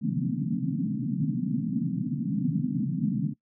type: band-pass noise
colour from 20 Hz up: pink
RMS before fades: -28 dBFS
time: 0.01-3.34 s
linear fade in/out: 20 ms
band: 130 to 280 Hz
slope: 96 dB/octave
effects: noise-tail reverb RT60 0.1 s tail -21 dB re dry